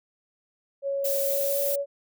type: tone with pitch glide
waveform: sine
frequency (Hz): 554.4 to 563.1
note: C#5 to C#5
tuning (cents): 0 to +27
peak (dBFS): -25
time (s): 0.82-1.86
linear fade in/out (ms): 50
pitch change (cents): +27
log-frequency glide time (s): 1.19-1.69
type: noise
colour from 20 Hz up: violet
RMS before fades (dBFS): -29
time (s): 1.04-1.76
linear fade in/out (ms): 10
effects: none